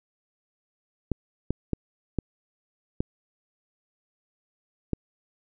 clicks, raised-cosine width 3 ms, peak -12 dBFS, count 6, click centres 1.117 / 1.506 / 1.733 / 2.187 / 3.005 / 4.933 s, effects none

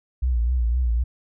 sine tone with vibrato, 60.3 Hz, B1, 41 cents flat, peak -18 dBFS, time 0.22-1.04 s, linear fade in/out 10 ms, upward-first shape triangle, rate 3.9 Hz, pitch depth 120 cents each way, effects none

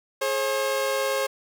sawtooth tone pair together, 420.4 / 538 Hz, G#4 / C5, +21 / +48 cents, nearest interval major third, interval 427 cents, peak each -26 / -20 dBFS, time 0.21-1.27 s, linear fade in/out 10 ms, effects none

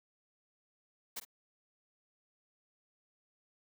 white noise with echo, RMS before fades -40 dBFS, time 1.16-1.2 s, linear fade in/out 10 ms, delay 51 ms, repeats 1, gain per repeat -13 dB, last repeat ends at 1.251 s, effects high-pass 200 Hz 12 dB/octave

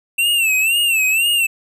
square tone with vibrato, 2685 Hz, E7, 31 cents sharp, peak -14 dBFS, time 0.18-1.47 s, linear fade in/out 10 ms, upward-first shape sine, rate 2 Hz, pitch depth 110 cents each way, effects none

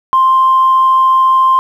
sine tone, 1049 Hz, C6, 4 cents sharp, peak -5 dBFS, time 0.13-1.59 s, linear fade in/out 0 ms, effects tanh soft clip ceiling -2 dBFS + 7-bit

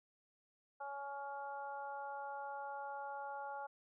harmonic tone, 280.3 Hz, C#4, 19 cents sharp, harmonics 2 / 3 / 4 / 5, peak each -50 / -44 / -54 / -51 dBFS, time 0.8-3.67 s, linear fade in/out 10 ms, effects none

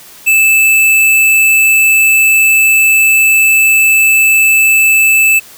square tone, 2629 Hz, E7, 5 cents flat, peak -6 dBFS, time 0.26-5.4 s, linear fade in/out 20 ms, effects white hiss -36 dBFS RMS until 5.57 s

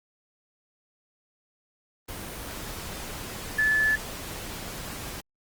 sine tone in noise, 1733 Hz, A6, 27 cents flat, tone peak -20 dBFS, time 3.58-3.96 s, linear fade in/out 10 ms, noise pink, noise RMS -37 dBFS, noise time 2.08-5.21 s, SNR +14 dB, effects Opus 24 kbps

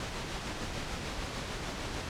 pink noise with tremolo, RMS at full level -36 dBFS, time 0-2.09 s, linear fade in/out 2 ms, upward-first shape sine, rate 6.7 Hz, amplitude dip 25%, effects low-pass 6000 Hz 12 dB/octave

